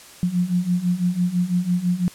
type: beating tone pair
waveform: sine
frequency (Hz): 174.61 / 180.61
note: F3 / F#3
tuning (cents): 0 / -42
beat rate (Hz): 6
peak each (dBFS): -23 / -20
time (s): 0.23-2.08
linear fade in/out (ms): 0
effects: white hiss -44 dBFS RMS until 2.14 s + low-pass 11000 Hz 12 dB/octave